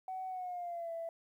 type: tone with pitch glide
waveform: sine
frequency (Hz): 751 to 665.2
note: F#5 to E5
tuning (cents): +26 to +16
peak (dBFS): -37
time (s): 0.08-1.09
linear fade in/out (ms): 2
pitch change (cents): -210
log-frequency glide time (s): 0.28-0.92
effects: tanh soft clip ceiling -33 dBFS + 12-bit